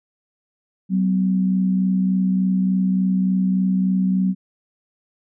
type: tone pair together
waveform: sine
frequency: 188.58 / 252 Hz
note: F#3 / B3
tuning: +33 / +35 cents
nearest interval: perfect fourth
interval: 502 cents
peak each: -16 / -26 dBFS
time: 0.89-4.35 s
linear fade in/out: 50 ms
effects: none